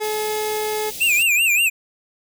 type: tone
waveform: 30% pulse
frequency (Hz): 427.8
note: A4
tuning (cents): -49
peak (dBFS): -19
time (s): 0-0.91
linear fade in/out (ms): 20
type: band-stop noise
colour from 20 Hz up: white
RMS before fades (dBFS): -32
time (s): 0.03-1.23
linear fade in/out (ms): 5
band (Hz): 640 to 2600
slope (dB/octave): 24
type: tone with vibrato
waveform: square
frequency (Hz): 2571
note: E7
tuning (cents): -44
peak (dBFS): -15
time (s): 1-1.7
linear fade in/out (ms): 20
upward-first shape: sine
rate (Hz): 5.2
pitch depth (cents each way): 150
effects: none